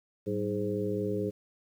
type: harmonic tone with a mistuned harmonic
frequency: 104 Hz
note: G#2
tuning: 3 cents sharp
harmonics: 1 / 2 / 3 / 4 / 5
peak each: -37 / -35 / -36 / -32 / -37 dBFS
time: 0.26-1.31 s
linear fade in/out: 20 ms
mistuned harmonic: 2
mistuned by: -120 cents
effects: 10-bit